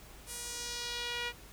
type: tone with band-pass filter sweep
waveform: sawtooth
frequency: 480.3 Hz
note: B4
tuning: 48 cents flat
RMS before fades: -39 dBFS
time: 0.26-1.33 s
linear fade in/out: 50 ms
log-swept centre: 9900 to 2400 Hz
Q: 1.5
effects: added 50 Hz sine -54 dBFS peak until 1.52 s + pink hiss -54 dBFS RMS until 1.52 s